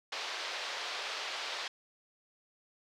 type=band-pass noise; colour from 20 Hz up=white; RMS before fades=-39 dBFS; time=0.12-1.68 s; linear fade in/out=5 ms; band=440 to 4600 Hz; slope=24 dB/octave; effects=none